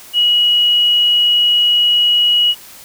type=tone; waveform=sine; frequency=2910 Hz; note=F#7; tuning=29 cents flat; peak=-9 dBFS; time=0.13-2.55 s; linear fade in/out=50 ms; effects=white hiss -38 dBFS RMS until 2.84 s

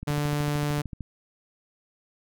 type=click train; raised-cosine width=5 ms; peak=-23 dBFS; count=14; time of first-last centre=0.03-1.007 s; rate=13.3 Hz
type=tone; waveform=sawtooth; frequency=146.83 Hz; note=D3; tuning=in tune; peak=-21 dBFS; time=0.07-0.82 s; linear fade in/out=10 ms
effects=none

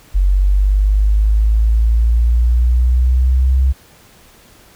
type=linear sweep; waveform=sine; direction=up; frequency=46.25 to 66.2 Hz; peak=-9 dBFS; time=0.14-3.73 s; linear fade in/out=20 ms; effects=pink hiss -46 dBFS RMS until 4.75 s

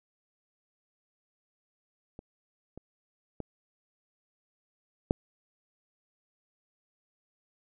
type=clicks; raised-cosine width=2 ms; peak=-30 / -30 / -22 / -10 dBFS; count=4; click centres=2.191 / 2.776 / 3.403 / 5.109 s; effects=none

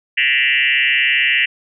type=tone with frequency modulation; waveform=sine; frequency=2349 Hz; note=D7; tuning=in tune; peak=-12 dBFS; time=0.17-1.46 s; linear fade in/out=10 ms; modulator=135 Hz; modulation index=4.2; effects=none

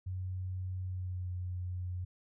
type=tone with pitch glide; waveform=sine; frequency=92.5 to 90.34 Hz; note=F#2 to F#2; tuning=0 to -41 cents; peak=-35 dBFS; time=0.06-2.05 s; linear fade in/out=10 ms; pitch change=-41 cents; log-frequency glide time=0.84-1.31 s; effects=none

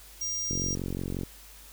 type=tone; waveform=square; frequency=5700 Hz; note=F8; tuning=34 cents sharp; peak=-30 dBFS; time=0.21-0.75 s; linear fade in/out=5 ms
type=click train; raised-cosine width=3 ms; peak=-20 dBFS; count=34; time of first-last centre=0.51-1.234 s; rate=45.6 Hz
effects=added 50 Hz sine -52 dBFS peak until 1.72 s + white hiss -51 dBFS RMS until 1.72 s

